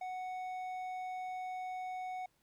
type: tone with hard clipping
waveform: sine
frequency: 740 Hz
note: F#5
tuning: in tune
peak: -40 dBFS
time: 0.01-2.26 s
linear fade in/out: 5 ms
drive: 6 dB
effects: pink hiss -75 dBFS RMS until 2.42 s

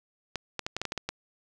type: clicks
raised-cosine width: 0.2 ms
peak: -14 dBFS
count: 9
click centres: 0.357 / 0.593 / 0.665 / 0.766 / 0.816 / 0.853 / 0.921 / 0.977 / 1.09 s
effects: none

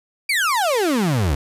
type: exponential sweep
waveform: 35% pulse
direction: down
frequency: 2400 to 66 Hz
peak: -15 dBFS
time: 0.29-1.35 s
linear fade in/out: 5 ms
effects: resampled to 32000 Hz

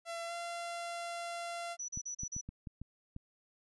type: tone with pitch glide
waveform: sawtooth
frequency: 676 to 686.6 Hz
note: E5 to F5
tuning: +43 to -30 cents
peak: -35 dBFS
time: 0.05-1.77 s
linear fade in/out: 50 ms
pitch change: +27 cents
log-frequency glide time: 0.27-0.32 s
type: tone bursts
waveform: sine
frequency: 5920 Hz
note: F#8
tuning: in tune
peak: -38 dBFS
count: 5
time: 1.79-2.413 s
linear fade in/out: 10 ms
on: 95 ms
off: 37 ms
type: clicks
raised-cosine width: 5 ms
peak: -31 dBFS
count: 7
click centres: 1.974 / 2.234 / 2.365 / 2.49 / 2.672 / 2.816 / 3.164 s
effects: resampled to 24000 Hz

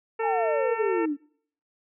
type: harmonic tone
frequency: 450 Hz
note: A4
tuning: 39 cents sharp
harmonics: 1 / 2 / 3 / 4 / 5 / 6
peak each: -26 / -32 / -36 / -38 / -40 / -42 dBFS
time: 0.19-1.06 s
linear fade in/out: 10 ms
type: exponential sweep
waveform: sine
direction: down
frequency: 880 to 277.2 Hz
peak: -24 dBFS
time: 0.21-1.17 s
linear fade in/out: 50 ms
effects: noise-tail reverb RT60 0.6 s tail -26 dB re dry

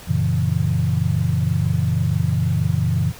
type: chord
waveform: sine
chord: F# dominant seventh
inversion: none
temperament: equal with one note detuned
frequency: 92.23 / 116.54 / 138.59 / 164.81 Hz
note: F#2 / A#2 / C#3 / E3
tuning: -5 / 0 / 0 / 0 cents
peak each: -22 dBFS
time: 0.07-3.12 s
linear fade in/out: 20 ms
effects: pink hiss -40 dBFS RMS until 3.19 s

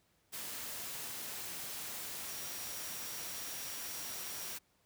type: tone in noise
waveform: sine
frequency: 5670 Hz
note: F8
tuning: 25 cents sharp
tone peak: -50 dBFS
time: 2.27-4.56 s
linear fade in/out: 20 ms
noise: white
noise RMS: -43 dBFS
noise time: 0.32-4.59 s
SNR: -10 dB
effects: pink hiss -73 dBFS RMS until 4.85 s + high-pass 60 Hz 12 dB/octave

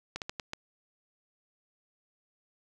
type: slowing click train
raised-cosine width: 0.2 ms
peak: -18 dBFS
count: 5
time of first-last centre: 0.16-0.534 s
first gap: 58 ms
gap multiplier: 1.33
effects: none

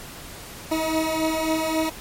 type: beating tone pair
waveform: 20% pulse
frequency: 315.7 / 319.4 Hz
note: D#4 / D#4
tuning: +25 / +45 cents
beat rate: 3.7 Hz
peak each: -22 / -18 dBFS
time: 0.71-1.9 s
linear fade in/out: 10 ms
effects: pink hiss -39 dBFS RMS until 2 s + MP3 64 kbps

